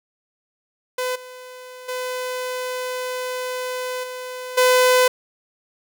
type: tone with level steps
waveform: sawtooth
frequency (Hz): 505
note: B4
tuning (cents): +39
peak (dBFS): -18 / -33 / -21 / -26 / -9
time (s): 0.98-5.08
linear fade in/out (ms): 5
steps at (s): 1.15 / 1.88 / 4.03 / 4.57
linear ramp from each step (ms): 10
effects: none